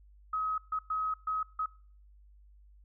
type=tone bursts at uneven times; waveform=sine; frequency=1272 Hz; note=D#6; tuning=38 cents sharp; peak=-29 dBFS; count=5; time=0.33-0.58 / 0.72-0.79 / 0.9-1.14 / 1.27-1.43 / 1.59-1.66 s; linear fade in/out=5 ms; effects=noise-tail reverb RT60 0.5 s tail -23 dB re dry + added 50 Hz sine -55 dBFS peak until 2.84 s